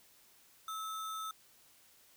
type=tone with sample-and-hold; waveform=sine; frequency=1300 Hz; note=E6; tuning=24 cents flat; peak=-38 dBFS; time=0.68-1.31 s; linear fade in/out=2 ms; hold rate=4900 Hz; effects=white hiss -64 dBFS RMS until 2.16 s